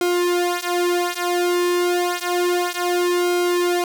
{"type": "tone with flanger", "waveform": "sawtooth", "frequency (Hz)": 353.3, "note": "F4", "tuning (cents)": 20, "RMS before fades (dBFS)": -20, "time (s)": [0.01, 3.84], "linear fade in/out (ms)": 2, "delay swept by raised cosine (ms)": [1.1, 7], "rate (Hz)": 0.3, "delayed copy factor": -0.95, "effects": []}